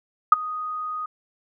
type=tone with ADSR envelope; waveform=sine; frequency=1244.5 Hz; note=D#6; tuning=in tune; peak=-5 dBFS; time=0.32-1.06 s; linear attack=4 ms; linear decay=19 ms; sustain=-22 dB; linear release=6 ms; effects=none